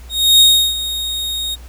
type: tone with ADSR envelope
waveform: 40% pulse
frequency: 3729 Hz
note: A#7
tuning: in tune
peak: -4 dBFS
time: 0.09-1.56 s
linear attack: 310 ms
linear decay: 340 ms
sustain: -14 dB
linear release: 24 ms
effects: added 61 Hz sine -33 dBFS peak until 1.68 s + pink hiss -45 dBFS RMS until 1.68 s

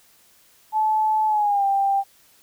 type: tone with pitch glide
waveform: sine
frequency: 866 to 789.6 Hz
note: A5 to G5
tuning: -28 to +12 cents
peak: -17 dBFS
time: 0.72-2.04 s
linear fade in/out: 50 ms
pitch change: -160 cents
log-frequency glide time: 1.27-1.65 s
effects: white hiss -56 dBFS RMS until 2.42 s

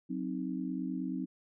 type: chord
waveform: sine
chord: C diminished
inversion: second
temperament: equal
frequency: 185 / 261.6 / 311.1 Hz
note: Gb3 / C4 / Eb4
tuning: 0 / 0 / 0 cents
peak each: -38 / -36 / -39 dBFS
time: 0.09-1.26 s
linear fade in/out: 20 ms
effects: none

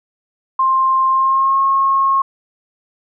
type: tone with pitch glide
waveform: sine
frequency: 1055 to 1084.7 Hz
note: C6 to C#6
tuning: +14 to -38 cents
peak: -11 dBFS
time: 0.59-2.22 s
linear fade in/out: 5 ms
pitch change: +48 cents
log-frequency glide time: 1.1-1.6 s
effects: none

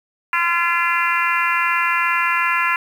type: harmonic tone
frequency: 342.6 Hz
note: F4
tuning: 33 cents flat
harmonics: 3 / 4 / 5 / 6 / 7 / 8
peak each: -21 / -22 / -23 / -24 / -24 / -25 dBFS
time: 0.33-2.76 s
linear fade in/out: 2 ms
effects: 7-bit

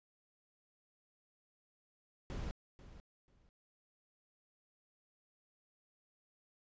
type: noise with echo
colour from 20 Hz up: brown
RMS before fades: -41 dBFS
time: 2.3-2.51 s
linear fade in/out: 0 ms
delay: 490 ms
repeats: 2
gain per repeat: -14 dB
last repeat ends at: 3.49 s
effects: resampled to 16000 Hz

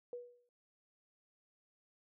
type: tone with exponential decay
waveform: sine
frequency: 486 Hz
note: B4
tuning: 28 cents flat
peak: -39 dBFS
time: 0.13-0.49 s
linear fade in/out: 1 ms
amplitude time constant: 78 ms
effects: none

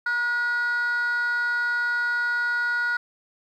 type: tone with frequency modulation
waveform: sine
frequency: 1446 Hz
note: F#6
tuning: 40 cents flat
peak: -19 dBFS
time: 0.06-2.97 s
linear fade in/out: 5 ms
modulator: 497 Hz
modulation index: 0.37
effects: tanh soft clip ceiling -21 dBFS + 10-bit

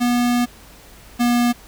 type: tone pair in turn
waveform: square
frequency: 242.7 / 240.7 Hz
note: B3 / B3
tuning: -30 / -44 cents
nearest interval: unison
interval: 14 cents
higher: first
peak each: -16 / -15 dBFS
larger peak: second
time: 0-0.46 / 1.19-1.53 s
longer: first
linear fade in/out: 20 ms
effects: added 50 Hz sine -47 dBFS peak until 1.67 s + pink hiss -45 dBFS RMS until 1.67 s

